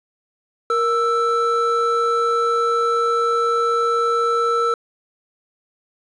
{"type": "tone pair together", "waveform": "triangle", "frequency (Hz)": [468.1, 1324], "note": ["A#4", "E6"], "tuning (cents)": [7, 7], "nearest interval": "octave + tritone", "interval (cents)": 1800, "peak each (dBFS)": [-18, -16], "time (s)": [0.7, 4.74], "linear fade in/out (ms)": 2, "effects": ["resampled to 22050 Hz", "8-bit"]}